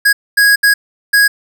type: tone bursts at uneven times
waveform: square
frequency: 1653 Hz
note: G#6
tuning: 9 cents flat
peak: -7 dBFS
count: 4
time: 0.05-0.13 / 0.37-0.56 / 0.63-0.74 / 1.13-1.28 s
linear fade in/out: 10 ms
effects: none